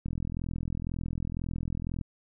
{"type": "click train", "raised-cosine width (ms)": 5, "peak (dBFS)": -21, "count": 83, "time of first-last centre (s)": [0.06, 2.012], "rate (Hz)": 42, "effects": []}